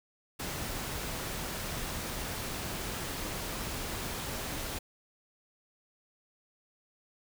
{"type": "noise", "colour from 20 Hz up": "pink", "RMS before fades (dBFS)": -37, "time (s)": [0.39, 4.79], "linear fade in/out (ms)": 10, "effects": []}